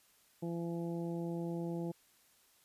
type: harmonic tone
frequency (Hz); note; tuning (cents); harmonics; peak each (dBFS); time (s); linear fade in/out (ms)
169.5; E3; +49; 1 / 2 / 3 / 4 / 5; -38 / -40 / -46 / -51 / -53; 0.42-1.92; 10
effects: white hiss -68 dBFS RMS until 2.64 s + resampled to 32000 Hz